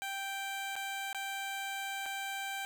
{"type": "tone with dropouts", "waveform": "15% pulse", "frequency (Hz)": 784, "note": "G5", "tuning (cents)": 0, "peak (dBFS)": -30, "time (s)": [0.02, 2.65], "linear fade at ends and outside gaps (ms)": 0, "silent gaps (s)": [[0.755, 0.763], [1.129, 1.147], [2.058, 2.061]], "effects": []}